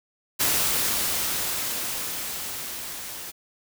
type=noise with level ramp; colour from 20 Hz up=white; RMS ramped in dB=-22 to -37 dBFS; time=0.39-3.32 s; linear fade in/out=20 ms; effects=none